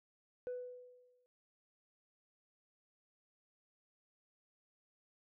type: tone with exponential decay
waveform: sine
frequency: 496.6 Hz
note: B4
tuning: 9 cents sharp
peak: -35 dBFS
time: 0.47-1.26 s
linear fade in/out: 0 ms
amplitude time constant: 170 ms
effects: tanh soft clip ceiling -37 dBFS